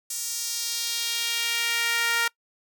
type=tone with high-pass filter sweep; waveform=sawtooth; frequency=466.2 Hz; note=A#4; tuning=in tune; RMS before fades=-27 dBFS; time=0.1-2.28 s; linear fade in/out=5 ms; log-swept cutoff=7200 to 1500 Hz; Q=1.5; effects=noise-tail reverb RT60 0.1 s tail -24 dB re dry